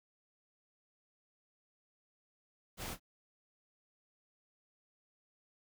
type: noise with echo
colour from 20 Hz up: pink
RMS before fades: -42 dBFS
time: 2.77-2.97 s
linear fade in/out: 50 ms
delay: 28 ms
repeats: 1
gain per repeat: -14 dB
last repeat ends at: 2.998 s
effects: none